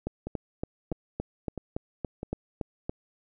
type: two click trains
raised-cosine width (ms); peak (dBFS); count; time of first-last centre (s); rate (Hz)
2; -17 / -21; 11 / 4; 0.07-2.895 / 0.27-2.231; 3.54 / 1.53
effects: none